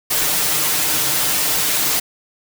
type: noise with comb filter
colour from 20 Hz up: white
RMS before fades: -18 dBFS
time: 0.1-2 s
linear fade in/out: 10 ms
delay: 6.6 ms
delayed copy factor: +0.75
effects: none